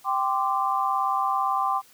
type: chord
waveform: sine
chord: G suspended fourth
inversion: none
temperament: equal with one note detuned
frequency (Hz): 784 / 1036.9 / 1174.7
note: G5 / C6 / D6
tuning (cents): 0 / -16 / 0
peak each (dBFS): -26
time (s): 0.04-1.82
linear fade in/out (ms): 50
effects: white hiss -55 dBFS RMS until 1.93 s + high-pass 80 Hz 12 dB/octave